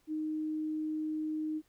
sine tone, 310 Hz, D#4, 6 cents flat, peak -32 dBFS, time 0.07-1.62 s, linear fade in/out 50 ms, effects pink hiss -71 dBFS RMS until 1.68 s

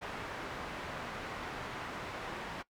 white low-pass noise, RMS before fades -42 dBFS, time 0.01-2.63 s, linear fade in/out 20 ms, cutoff 1600 Hz, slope 12 dB/octave, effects noise-tail reverb RT60 0.1 s tail -19 dB re dry

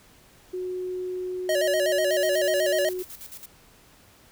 sine tone, 366.2 Hz, F#4, 18 cents flat, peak -28 dBFS, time 0.53-3.03 s, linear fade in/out 10 ms
square tone with vibrato, 598 Hz, D5, 31 cents sharp, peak -22 dBFS, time 1.49-2.89 s, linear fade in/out 2 ms, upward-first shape square, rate 8.1 Hz, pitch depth 82 cents each way
blue noise with tremolo, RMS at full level -40 dBFS, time 2.11-3.46 s, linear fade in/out 5 ms, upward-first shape square, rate 9.1 Hz, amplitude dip 70%
effects pink hiss -55 dBFS RMS until 4.31 s

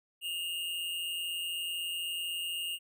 square tone with amplitude modulation, 2834 Hz, F7, 25 cents sharp, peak -32 dBFS, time 0.21-2.79 s, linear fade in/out 50 ms, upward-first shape sine, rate 172 Hz, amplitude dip 50%, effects none

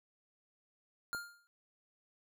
square tone with exponential decay, 1405 Hz, F6, 10 cents sharp, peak -35 dBFS, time 1.13-1.47 s, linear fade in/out 0 ms, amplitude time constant 73 ms
click, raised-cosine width 1 ms, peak -34 dBFS, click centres 1.148 s
effects none

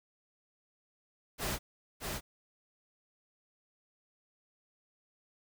pink noise with echo, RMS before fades -35 dBFS, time 1.38-1.59 s, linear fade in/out 50 ms, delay 620 ms, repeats 1, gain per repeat -3 dB, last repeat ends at 2.21 s, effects none

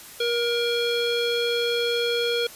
square tone with low-pass filter, 473.5 Hz, A#4, 27 cents sharp, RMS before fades -24 dBFS, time 0.2-2.47 s, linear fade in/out 5 ms, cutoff 3700 Hz, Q 9.8, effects white hiss -43 dBFS RMS until 2.55 s + resampled to 32000 Hz

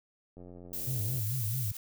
click train, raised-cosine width 2 ms, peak -36 dBFS, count 74, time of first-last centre 0.37-1.192 s, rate 88.8 Hz
violet noise, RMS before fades -37 dBFS, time 0.73-1.71 s, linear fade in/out 2 ms
sine tone with vibrato, 116.54 Hz, A#2, in tune, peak -31 dBFS, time 0.87-1.72 s, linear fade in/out 5 ms, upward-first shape sine, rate 4.6 Hz, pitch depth 220 cents each way
blue noise with exponential growth, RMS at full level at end -39 dBFS, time 1.59-1.77 s, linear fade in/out 2 ms, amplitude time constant 37 ms
effects none

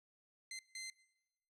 15% pulse tone bursts at uneven times, 2071 Hz, C7, 18 cents flat, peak -38 dBFS, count 2, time 0.51-0.59 / 0.75-0.9 s, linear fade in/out 2 ms, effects noise-tail reverb RT60 1.0 s tail -21 dB re dry + low-pass 10000 Hz 12 dB/octave

